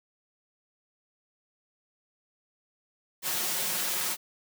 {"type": "noise with comb filter", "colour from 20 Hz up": "white", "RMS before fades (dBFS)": -30, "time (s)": [3.22, 4.17], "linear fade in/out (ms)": 50, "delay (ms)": 5.5, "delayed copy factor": 0.75, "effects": ["high-pass 150 Hz 12 dB/octave"]}